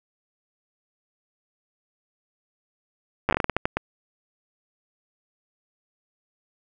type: slowing click train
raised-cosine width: 0.5 ms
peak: -6 dBFS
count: 12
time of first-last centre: 3.29-3.77 s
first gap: 9 ms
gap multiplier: 1.29
effects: none